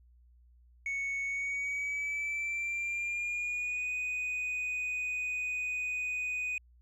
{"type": "tone with pitch glide", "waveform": "sine", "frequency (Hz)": [2217, 2488], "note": ["C#7", "D#7"], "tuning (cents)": [0, -1], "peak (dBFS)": -29, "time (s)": [0.86, 6.58], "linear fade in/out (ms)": 2, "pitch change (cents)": 199, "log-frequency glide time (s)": [1.25, 3.93], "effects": ["tanh soft clip ceiling -31 dBFS", "added 60 Hz sine -58 dBFS peak until 6.81 s"]}